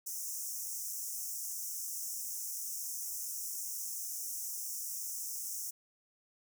pink high-pass noise, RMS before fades -40 dBFS, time 0.06-5.71 s, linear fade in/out 10 ms, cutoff 5500 Hz, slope 96 dB/octave, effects none

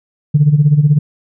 sine tone with tremolo, 147.8 Hz, D3, 11 cents sharp, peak -3 dBFS, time 0.34-0.99 s, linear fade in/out 10 ms, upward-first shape sine, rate 16 Hz, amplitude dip 75%, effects tanh soft clip ceiling 0 dBFS

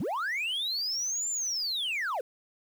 sine linear two-way sweep, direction up then down, 123.47 to 7340 to 441 Hz, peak -26 dBFS, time 0-2.21 s, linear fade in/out 5 ms, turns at 1.29 s, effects tanh soft clip ceiling -28 dBFS + 9-bit

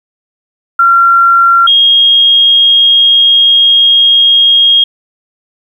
sine tone pair in turn, 1372 / 3257 Hz, F6 / G#7, -31 / -34 cents, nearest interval octave + minor third, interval 1497 cents, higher second, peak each -3 dBFS, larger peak neither, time 0.79-1.67 / 1.67-4.84 s, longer second, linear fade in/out 5 ms, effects 7-bit

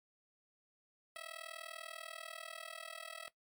10% pulse tone with amplitude modulation, 651 Hz, E5, 22 cents flat, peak -34 dBFS, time 1.16-3.28 s, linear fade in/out 0 ms, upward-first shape sine, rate 40.2 Hz, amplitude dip 95%, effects noise-tail reverb RT60 0.1 s tail -17 dB re dry + MP3 96 kbps

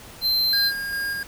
square tone, 4113 Hz, C8, 30 cents flat, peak -19 dBFS, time 0.21-0.72 s, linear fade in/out 50 ms
square tone with tremolo, 1620 Hz, G#6, 43 cents flat, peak -25 dBFS, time 0.53-1.23 s, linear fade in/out 2 ms, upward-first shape square, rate 2.5 Hz, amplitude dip 25%
effects pink hiss -43 dBFS RMS until 1.27 s

